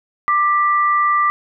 sine tone pair together, 1182.4 / 1960 Hz, D6 / B6, +11 / -14 cents, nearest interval major sixth, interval 875 cents, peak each -13 / -21 dBFS, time 0.28-1.3 s, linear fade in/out 0 ms, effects none

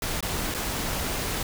pink noise with dropouts, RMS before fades -29 dBFS, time 0.02-1.43 s, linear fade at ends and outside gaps 2 ms, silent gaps 0.207-0.226 / 0.541-0.546 s, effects none

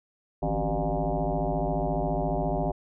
sine tone with frequency modulation, 277.2 Hz, C#4, in tune, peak -24 dBFS, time 0.42-2.72 s, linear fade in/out 10 ms, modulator 108 Hz, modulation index 4.8, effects none

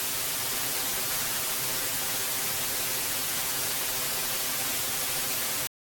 white noise with comb filter, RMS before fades -29 dBFS, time 0-5.67 s, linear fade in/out 0 ms, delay 7.7 ms, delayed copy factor +0.8, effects AAC 64 kbps

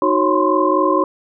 sine tone cluster, 311.2 / 369.8 / 548 / 1021 / 1065 Hz, D#4 / F#4 / C#5 / C6 / C6, 0 / -1 / -20 / -43 / +30 cents, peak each -19 dBFS, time 0.02-1.04 s, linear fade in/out 2 ms, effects none

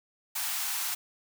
white high-pass noise, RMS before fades -32 dBFS, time 0.35-0.95 s, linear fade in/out 10 ms, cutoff 730 Hz, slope 48 dB/octave, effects none

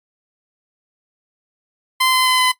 15% pulse tone with pitch steps, 1034 / 1027.5 / 1020.9 / 1014.5 Hz, C6 / C6 / C6 / B5, -21 / -32 / -43 / +46 cents, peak -7 dBFS, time 2-2.52 s, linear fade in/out 10 ms, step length 130 ms, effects noise-tail reverb RT60 0.1 s tail -17 dB re dry + AAC 64 kbps

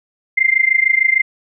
sine tone with amplitude modulation, 2092 Hz, C7, 1 cent flat, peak -7 dBFS, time 0.37-1.22 s, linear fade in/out 10 ms, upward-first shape sine, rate 26.6 Hz, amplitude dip 90%, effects none

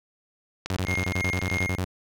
click train, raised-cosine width 0.2 ms, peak -14 dBFS, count 24, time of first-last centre 0.66-1.626 s, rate 23.8 Hz
sawtooth tone bursts, 92.5 Hz, F#2, in tune, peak -21 dBFS, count 13, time 0.7-1.846 s, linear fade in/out 5 ms, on 66 ms, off 24 ms
triangle tone with tremolo, 2136 Hz, C7, 35 cents sharp, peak -24 dBFS, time 0.85-1.79 s, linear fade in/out 50 ms, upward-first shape sine, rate 3 Hz, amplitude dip 60%
effects none

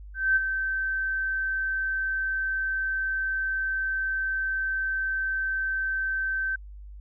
sine tone with ADSR envelope, 1548 Hz, G6, 22 cents flat, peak -17 dBFS, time 0.14-6.56 s, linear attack 220 ms, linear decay 25 ms, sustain -8 dB, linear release 7 ms, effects added 50 Hz sine -40 dBFS peak until 7 s

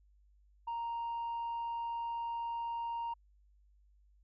sine tone, 932 Hz, A#5, 1 cent flat, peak -33 dBFS, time 0.67-3.14 s, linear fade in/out 10 ms, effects tanh soft clip ceiling -34 dBFS + added 50 Hz sine -63 dBFS peak until 4.23 s

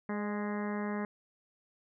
harmonic tone with a mistuned harmonic, 207.7 Hz, G#3, in tune, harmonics 1 / 2 / 3 / 4 / 5 / 6 / 7 / 8 / 9 / 10, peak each -34 / -40 / -44 / -45 / -45 / -48 / -52 / -48 / -48 / -52 dBFS, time 0.09-1.05 s, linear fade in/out 2 ms, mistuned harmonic 3, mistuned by -29 cents, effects none

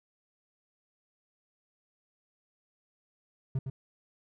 triangle tone with echo, 132.4 Hz, C3, 21 cents sharp, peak -25 dBFS, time 3.55-3.59 s, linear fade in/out 5 ms, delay 110 ms, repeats 1, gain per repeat -6 dB, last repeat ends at 3.7 s, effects none

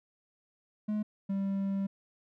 triangle tone pair in turn, 211.6 / 195.91 Hz, G#3 / G3, +33 / -1 cents, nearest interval minor second, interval 134 cents, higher first, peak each -27 dBFS, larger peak neither, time 0.88-1.03 / 1.29-1.87 s, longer second, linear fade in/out 10 ms, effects none

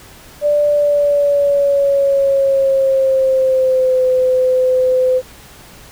sine tone with pitch glide, 587.3 to 511.3 Hz, D5 to C5, 0 to -40 cents, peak -10 dBFS, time 0.41-5.22 s, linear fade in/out 50 ms, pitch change -240 cents, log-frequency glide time 0.66-4.04 s, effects pink hiss -40 dBFS RMS until 5.91 s

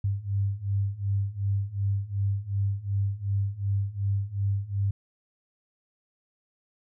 sine beating tone pair, 98 / 100.7 Hz, G2 / G2, 0 / +47 cents, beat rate 2.7 Hz, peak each -29 / -27 dBFS, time 0.04-4.91 s, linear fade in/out 5 ms, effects none

